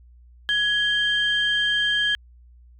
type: tone pair together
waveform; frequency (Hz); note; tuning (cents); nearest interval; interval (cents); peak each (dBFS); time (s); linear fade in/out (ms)
sine; 1675 / 3162; G#6 / G7; +14 / +14; major seventh; 1100; -21; 0.49-2.15; 0
effects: tanh soft clip ceiling -12 dBFS + added 60 Hz sine -47 dBFS peak until 2.79 s